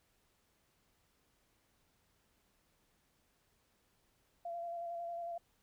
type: tone with vibrato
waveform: sine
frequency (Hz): 685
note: F5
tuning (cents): -34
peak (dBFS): -39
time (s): 4.45-5.38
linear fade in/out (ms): 5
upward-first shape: square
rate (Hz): 11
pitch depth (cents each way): 17
effects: pink hiss -75 dBFS RMS until 5.62 s